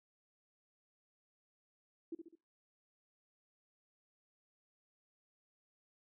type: tone with echo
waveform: sine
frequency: 331.9 Hz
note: E4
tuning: 12 cents sharp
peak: -39 dBFS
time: 2.12-2.15 s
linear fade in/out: 5 ms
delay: 68 ms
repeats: 3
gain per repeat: -6 dB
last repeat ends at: 2.354 s
effects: noise-tail reverb RT60 0.3 s tail -23 dB re dry